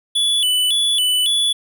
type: tone with vibrato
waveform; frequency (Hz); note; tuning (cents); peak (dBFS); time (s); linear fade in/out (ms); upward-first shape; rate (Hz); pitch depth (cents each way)
square; 3200; G7; +35; -15; 0.15-1.53; 10; square; 1.8; 120
effects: none